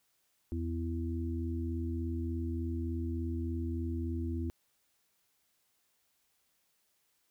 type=harmonic tone; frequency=83.4 Hz; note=E2; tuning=21 cents sharp; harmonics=1 / 3 / 4; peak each=-34 / -39 / -40 dBFS; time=0.52-4.5 s; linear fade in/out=0 ms; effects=white hiss -75 dBFS RMS until 7.3 s